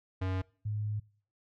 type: tone pair in turn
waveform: square / sine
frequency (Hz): 93.6 / 105.64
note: F#2 / G#2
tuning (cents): +20 / +30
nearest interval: major second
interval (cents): 210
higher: second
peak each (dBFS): -31 / -31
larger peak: neither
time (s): 0.21-0.42 / 0.65-1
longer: second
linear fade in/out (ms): 10
effects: noise-tail reverb RT60 0.5 s tail -24 dB re dry + low-pass 3000 Hz 12 dB/octave